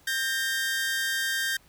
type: tone pair together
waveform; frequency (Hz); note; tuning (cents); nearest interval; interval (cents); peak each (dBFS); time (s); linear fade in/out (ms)
sawtooth; 1585 / 1836; G6 / A#6; +19 / -27; minor third; 254; -24 / -27; 0.07-1.57; 5
effects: pink hiss -59 dBFS RMS until 1.68 s